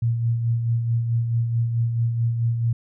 sine tone with tremolo, 116.54 Hz, A#2, in tune, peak -17 dBFS, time 0.02-2.73 s, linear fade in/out 5 ms, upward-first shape sine, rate 4.6 Hz, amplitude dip 45%, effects none

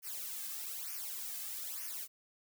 blue noise with flanger, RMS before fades -42 dBFS, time 0.02-2.08 s, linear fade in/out 50 ms, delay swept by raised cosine 0.25 to 2.15 ms, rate 1.1 Hz, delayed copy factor -0.95, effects none

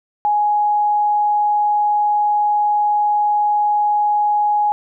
sine tone, 834 Hz, G#5, 7 cents sharp, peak -13 dBFS, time 0.25-4.72 s, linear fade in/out 0 ms, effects none

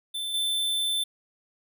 square tone with level steps, 3537 Hz, A7, 8 cents sharp, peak -30 / -25 dBFS, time 0.14-1.04 s, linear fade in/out 10 ms, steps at 0.34 s, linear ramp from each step 2 ms, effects none

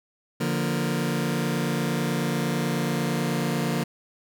sawtooth chord, Bb major, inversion first, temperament just, 145.68 / 174.81 / 233.1 Hz, D3 / F3 / Bb3, -14 / +2 / 0 cents, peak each -24 dBFS, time 0.4-3.84 s, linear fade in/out 10 ms, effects none

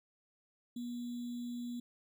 sine tone with sample-and-hold, 241 Hz, B3, 42 cents flat, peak -38 dBFS, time 0.76-1.8 s, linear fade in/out 5 ms, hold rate 3675 Hz, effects none

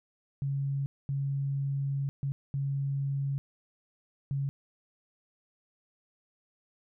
sine tone bursts at uneven times, 138.59 Hz, C#3, in tune, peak -28 dBFS, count 5, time 0.42-0.86 / 1.09-2.09 / 2.23-2.32 / 2.54-3.38 / 4.31-4.49 s, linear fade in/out 0 ms, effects none

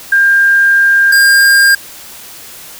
sine / square tone pair in turn, 1600 / 1606.9 Hz, G6 / G6, +35 / +42 cents, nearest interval unison, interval 7 cents, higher second, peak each -5 dBFS, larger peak neither, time 0.12-1.12 / 1.12-1.75 s, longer first, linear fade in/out 5 ms, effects white hiss -32 dBFS RMS until 2.79 s

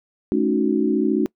sine chord, D# half-diminished seventh, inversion second, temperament equal with one note detuned, 215.8 / 277.2 / 311.1 / 370 Hz, A3 / C#4 / D#4 / F#4, -33 / 0 / 0 / 0 cents, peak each -22 dBFS, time 0.32-1.26 s, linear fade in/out 0 ms, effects noise-tail reverb RT60 0.1 s tail -23 dB re dry

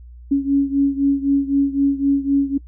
sine beating tone pair, 277.2 / 281.1 Hz, C#4 / C#4, 0 / +24 cents, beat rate 3.9 Hz, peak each -16 / -19 dBFS, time 0.31-2.58 s, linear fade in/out 10 ms, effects noise-tail reverb RT60 0.1 s tail -21 dB re dry + added 60 Hz sine -37 dBFS peak until 2.67 s

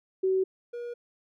sine / triangle tone pair in turn, 378.4 / 478.4 Hz, F#4 / A#4, +39 / +45 cents, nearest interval major third, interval 406 cents, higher second, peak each -22 / -32 dBFS, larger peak first, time 0.23-0.44 / 0.73-0.94 s, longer neither, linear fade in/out 10 ms, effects none

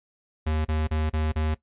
square tone bursts, 77.78 Hz, D#2, in tune, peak -24 dBFS, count 5, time 0.46-1.546 s, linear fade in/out 10 ms, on 190 ms, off 34 ms, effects noise-tail reverb RT60 0.1 s tail -17 dB re dry + resampled to 8000 Hz

